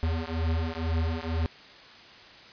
square beating tone pair, 80.5 / 82.6 Hz, E2 / E2, -41 / +4 cents, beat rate 2.1 Hz, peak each -30 dBFS, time 0.03-1.46 s, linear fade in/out 0 ms, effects white hiss -49 dBFS RMS until 2.52 s + resampled to 11025 Hz

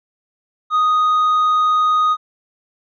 sine tone with tanh clipping, 1244.5 Hz, D#6, in tune, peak -13 dBFS, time 0.7-2.17 s, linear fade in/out 50 ms, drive 3 dB, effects none

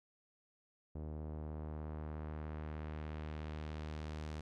sawtooth tone with low-pass filter sweep, 76.8 Hz, D#2, 22 cents flat, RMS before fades -44 dBFS, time 0.95-4.41 s, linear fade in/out 5 ms, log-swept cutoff 560 to 6600 Hz, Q 0.86, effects none

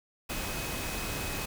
sine tone in noise, 2535 Hz, D#7, 32 cents sharp, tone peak -43 dBFS, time 0.29-1.46 s, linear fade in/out 10 ms, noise pink, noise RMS -35 dBFS, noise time 0.29-1.46 s, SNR -11 dB, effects none

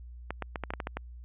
clicks, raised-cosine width 0.5 ms, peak -18 dBFS, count 9, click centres 0.306 / 0.423 / 0.558 / 0.637 / 0.705 / 0.737 / 0.802 / 0.871 / 0.97 s, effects added 60 Hz sine -43 dBFS peak until 1.24 s + resampled to 8000 Hz

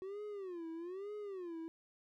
triangle tone with vibrato, 370 Hz, F#4, in tune, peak -40 dBFS, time 0.02-1.68 s, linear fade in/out 0 ms, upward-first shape sine, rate 1.1 Hz, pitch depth 220 cents each way, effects none

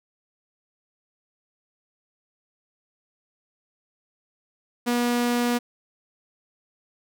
sawtooth tone, 241.3 Hz, B3, 40 cents flat, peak -17 dBFS, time 4.86-5.59 s, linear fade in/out 20 ms, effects none

